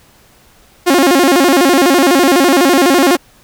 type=tone with vibrato; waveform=sawtooth; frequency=311.1 Hz; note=D#4; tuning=in tune; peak=-3 dBFS; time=0.86-3.17 s; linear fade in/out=20 ms; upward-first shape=square; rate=12 Hz; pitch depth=230 cents each way; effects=pink hiss -47 dBFS RMS until 3.43 s